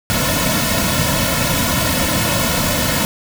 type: noise with comb filter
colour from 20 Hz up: pink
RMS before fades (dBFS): -17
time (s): 0.1-3.05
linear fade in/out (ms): 0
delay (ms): 2.5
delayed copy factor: -1
effects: none